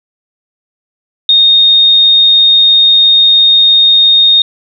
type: tone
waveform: sine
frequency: 3697 Hz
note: A#7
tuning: 15 cents flat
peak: -3 dBFS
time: 1.29-4.42 s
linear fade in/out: 2 ms
effects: none